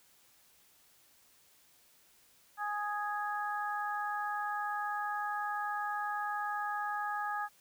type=harmonic tone; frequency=415.3 Hz; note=G#4; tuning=in tune; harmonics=2 / 3 / 4; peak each=-36 / -38 / -39 dBFS; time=2.57-7.49 s; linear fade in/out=50 ms; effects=white hiss -65 dBFS RMS until 7.6 s